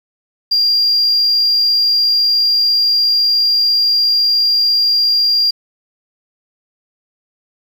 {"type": "tone", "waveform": "sine", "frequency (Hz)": 4781, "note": "D8", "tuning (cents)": 30, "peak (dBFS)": -9, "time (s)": [0.51, 5.51], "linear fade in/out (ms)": 10, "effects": ["tanh soft clip ceiling -6 dBFS", "7-bit"]}